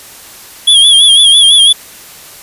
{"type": "tone with vibrato", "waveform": "square", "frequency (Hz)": 3322, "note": "G#7", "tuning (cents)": 0, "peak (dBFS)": -3, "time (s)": [0.67, 1.73], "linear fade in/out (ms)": 10, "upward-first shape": "sine", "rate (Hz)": 6, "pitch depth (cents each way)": 74, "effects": ["white hiss -33 dBFS RMS until 2.42 s", "resampled to 32000 Hz"]}